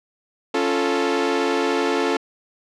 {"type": "chord", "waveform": "sawtooth", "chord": "Db augmented", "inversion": "none", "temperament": "equal", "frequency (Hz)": [277.2, 349.2, 440], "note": ["Db4", "F4", "A4"], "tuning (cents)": [0, 0, 0], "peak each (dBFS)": [-20, -20, -18], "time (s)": [0.54, 2.17], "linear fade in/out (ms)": 5, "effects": ["low-pass 5000 Hz 12 dB/octave"]}